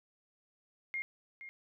sine tone with echo, 2130 Hz, C7, 30 cents sharp, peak -34 dBFS, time 0.94-1.02 s, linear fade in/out 0 ms, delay 470 ms, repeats 1, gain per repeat -11 dB, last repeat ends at 1.49 s, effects none

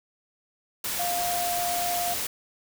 sine tone in noise, 703 Hz, F5, 11 cents sharp, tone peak -27 dBFS, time 0.99-2.14 s, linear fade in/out 5 ms, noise white, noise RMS -30 dBFS, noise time 0.84-2.27 s, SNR 0 dB, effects none

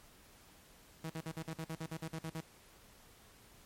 sawtooth tone bursts, 160.9 Hz, E3, 42 cents flat, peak -35 dBFS, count 13, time 1.04-2.408 s, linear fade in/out 5 ms, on 60 ms, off 49 ms, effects pink hiss -61 dBFS RMS until 3.65 s + MP3 64 kbps

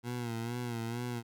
20% pulse tone with vibrato, 118.5 Hz, A#2, 29 cents sharp, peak -30 dBFS, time 0.03-1.23 s, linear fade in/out 50 ms, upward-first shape sine, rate 2.2 Hz, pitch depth 64 cents each way, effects none

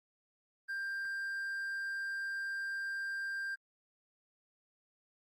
triangle tone, 1588 Hz, G6, 22 cents sharp, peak -34 dBFS, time 0.68-3.56 s, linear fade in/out 20 ms, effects Opus 24 kbps

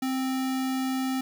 sine tone with sample-and-hold, 261.6 Hz, C4, in tune, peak -25 dBFS, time 0.02-1.21 s, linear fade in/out 5 ms, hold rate 1050 Hz, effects none

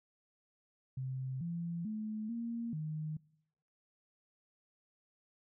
sine tone with pitch steps, 130.9 / 169.8 / 215.6 / 232.9 / 154.6 Hz, C3 / F3 / A3 / A#3 / D#3, +1 / -48 / -35 / -1 / -11 cents, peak -36 dBFS, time 0.97-3.17 s, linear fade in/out 5 ms, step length 440 ms, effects noise-tail reverb RT60 0.8 s tail -24 dB re dry

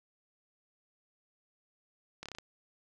slowing click train, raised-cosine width 0.2 ms, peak -25 dBFS, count 6, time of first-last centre 2.23-2.385 s, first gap 27 ms, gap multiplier 1.07, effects none

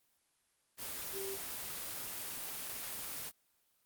sine tone in noise, 389.4 Hz, G4, 12 cents flat, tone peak -40 dBFS, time 1.12-1.38 s, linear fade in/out 50 ms, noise white, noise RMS -42 dBFS, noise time 0.77-3.32 s, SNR -1 dB, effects white hiss -75 dBFS RMS until 3.85 s + Opus 24 kbps

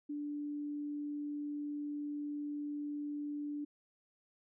sine tone, 292.8 Hz, D4, 5 cents flat, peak -37 dBFS, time 0.09-3.65 s, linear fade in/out 10 ms, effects none

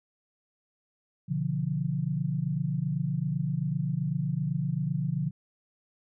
sine chord, B diminished, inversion none, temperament equal with one note detuned, 124.26 / 146.83 / 174.61 Hz, B2 / D3 / F3, +11 / 0 / 0 cents, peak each -34 / -29 / -31 dBFS, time 1.28-5.31 s, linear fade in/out 20 ms, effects none

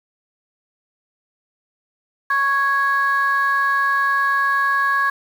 sine tone pair together, 1108.7 / 1659.4 Hz, C#6 / G#6, 0 / -2 cents, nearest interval perfect fifth, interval 698 cents, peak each -17 dBFS, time 2.3-5.1 s, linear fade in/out 5 ms, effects tanh soft clip ceiling -10 dBFS + 7-bit

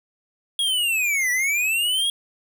square linear two-way sweep, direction down then up, 3322 to 1934 to 3322 Hz, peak -20 dBFS, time 0.59-2.1 s, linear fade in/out 2 ms, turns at 1.31 s, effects none

